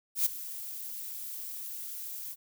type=noise with ADSR envelope; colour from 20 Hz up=violet; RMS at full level=-24 dBFS; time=0.15-2.36 s; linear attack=110 ms; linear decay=7 ms; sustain=-16 dB; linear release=45 ms; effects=none